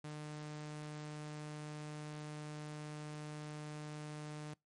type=tone; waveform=sawtooth; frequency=150.8 Hz; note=D3; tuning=46 cents sharp; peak=-40 dBFS; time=0.04-4.54 s; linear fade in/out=5 ms; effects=noise-tail reverb RT60 0.2 s tail -25 dB re dry + MP3 48 kbps